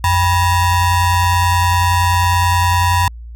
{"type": "ring-modulated tone", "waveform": "square", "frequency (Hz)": 445, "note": "A4", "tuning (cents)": 20, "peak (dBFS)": -9, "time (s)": [0.04, 3.08], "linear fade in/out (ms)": 2, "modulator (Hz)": 534, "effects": ["added 58 Hz sine -29 dBFS peak until 3.35 s"]}